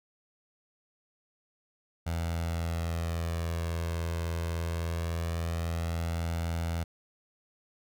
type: tone with flanger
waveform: sawtooth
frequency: 83.6 Hz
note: E2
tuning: 25 cents sharp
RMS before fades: -32 dBFS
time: 2.06-6.84 s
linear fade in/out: 10 ms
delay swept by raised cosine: 1.4 to 1.92 ms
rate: 0.22 Hz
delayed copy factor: +0.6
effects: none